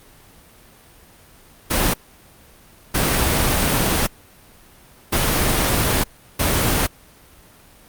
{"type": "noise bursts at uneven times", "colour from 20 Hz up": "pink", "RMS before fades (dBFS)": -18, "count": 4, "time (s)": [[1.7, 1.94], [2.94, 4.07], [5.12, 6.04], [6.39, 6.87]], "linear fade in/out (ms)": 10, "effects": ["pink hiss -48 dBFS RMS until 7.88 s", "Opus 32 kbps"]}